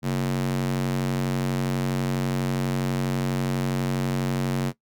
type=tone with high-pass filter; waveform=square; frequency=46.1 Hz; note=F#1; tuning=6 cents flat; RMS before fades=-25 dBFS; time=0.02-4.73 s; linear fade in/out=50 ms; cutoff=170 Hz; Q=2.9; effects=noise-tail reverb RT60 0.1 s tail -18 dB re dry